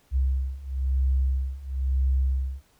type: beating tone pair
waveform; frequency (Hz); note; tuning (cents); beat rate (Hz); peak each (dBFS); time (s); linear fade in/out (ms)
sine; 65.41 / 66.41; C2 / C2; 0 / +26; 1; -26 / -24; 0.11-2.62; 50
effects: pink hiss -63 dBFS RMS until 2.79 s